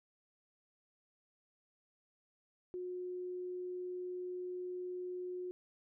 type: tone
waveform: sine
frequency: 361.9 Hz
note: F#4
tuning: 38 cents flat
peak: -39 dBFS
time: 2.74-5.51 s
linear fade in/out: 0 ms
effects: none